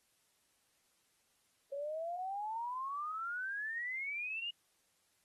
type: exponential sweep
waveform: sine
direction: up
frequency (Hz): 549 to 2893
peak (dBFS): -37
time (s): 1.72-4.51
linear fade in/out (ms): 10
effects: white hiss -75 dBFS RMS until 5.24 s + AAC 32 kbps